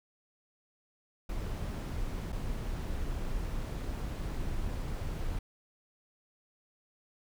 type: noise with dropouts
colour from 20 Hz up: brown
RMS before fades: -35 dBFS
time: 1.29-5.39 s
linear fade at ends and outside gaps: 5 ms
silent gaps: 2.322-2.326 s
effects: none